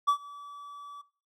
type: tone with ADSR envelope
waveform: triangle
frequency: 1150 Hz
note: D6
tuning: 37 cents flat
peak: -17 dBFS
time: 0.07-1.02 s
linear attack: 18 ms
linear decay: 87 ms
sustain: -22 dB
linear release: 13 ms
effects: noise-tail reverb RT60 0.5 s tail -22 dB re dry